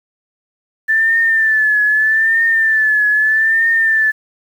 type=tone with vibrato; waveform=sine; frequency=1760 Hz; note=A6; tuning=in tune; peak=-10 dBFS; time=0.88-4.12 s; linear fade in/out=20 ms; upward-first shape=triangle; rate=0.8 Hz; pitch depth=70 cents each way; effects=7-bit